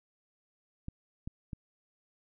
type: clicks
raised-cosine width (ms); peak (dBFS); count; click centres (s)
5; -26; 3; 0.884 / 1.275 / 1.532
effects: none